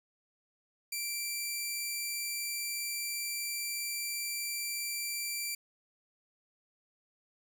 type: tone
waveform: 10% pulse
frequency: 2349 Hz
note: D7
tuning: in tune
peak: -25 dBFS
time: 0.92-5.55 s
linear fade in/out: 5 ms
effects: none